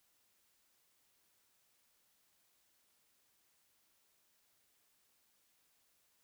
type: silence
effects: white hiss -75 dBFS RMS until 6.23 s